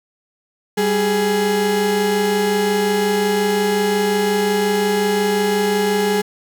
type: tone pair together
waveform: 35% pulse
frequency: 196 / 417.6 Hz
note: G3 / G#4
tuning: 0 / +10 cents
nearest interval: octave + minor second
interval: 1310 cents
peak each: -19 / -15 dBFS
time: 0.77-6.22 s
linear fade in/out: 10 ms
effects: none